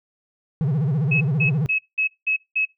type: tone with vibrato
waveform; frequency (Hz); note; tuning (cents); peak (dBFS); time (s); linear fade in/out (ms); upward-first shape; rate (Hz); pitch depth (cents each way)
triangle; 145.7; D3; -13; -16; 0.61-1.66; 0; sine; 15; 230
type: tone bursts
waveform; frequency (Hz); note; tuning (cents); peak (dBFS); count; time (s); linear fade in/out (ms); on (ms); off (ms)
sine; 2575; E7; -41; -18; 6; 1.11-2.654; 10; 99; 190
effects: noise-tail reverb RT60 0.2 s tail -24 dB re dry